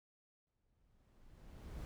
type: noise with exponential growth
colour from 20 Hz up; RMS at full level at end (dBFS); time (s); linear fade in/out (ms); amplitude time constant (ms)
brown; -45; 0.47-1.85; 0; 300
effects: none

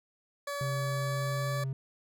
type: tone with pitch glide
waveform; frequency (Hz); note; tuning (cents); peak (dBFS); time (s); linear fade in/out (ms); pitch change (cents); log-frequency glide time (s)
20% pulse; 570 to 576; C#5 to D5; +48 to -34; -29; 0.47-1.64; 5; +18; 0.77-1.51
type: tone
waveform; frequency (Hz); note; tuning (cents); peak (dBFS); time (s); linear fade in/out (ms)
triangle; 133.8; C3; +39; -29; 0.61-1.73; 2
effects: none

